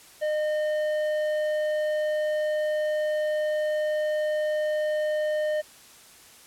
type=tone with tanh clipping; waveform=sine; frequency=610 Hz; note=D#5; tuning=34 cents flat; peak=-25 dBFS; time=0.21-5.62 s; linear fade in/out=20 ms; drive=9 dB; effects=white hiss -51 dBFS RMS until 6.46 s + low-pass 12000 Hz 12 dB/octave